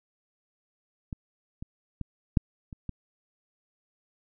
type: clicks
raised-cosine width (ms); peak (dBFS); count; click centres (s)
5; -22 / -25 / -21 / -7 / -28 / -21; 6; 1.128 / 1.625 / 2.013 / 2.372 / 2.728 / 2.893
effects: none